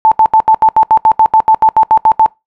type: tone bursts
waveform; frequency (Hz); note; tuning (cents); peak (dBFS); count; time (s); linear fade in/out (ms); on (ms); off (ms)
sine; 879; A5; -2; -3; 16; 0.05-2.261; 0; 66; 77
effects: noise-tail reverb RT60 0.2 s tail -23 dB re dry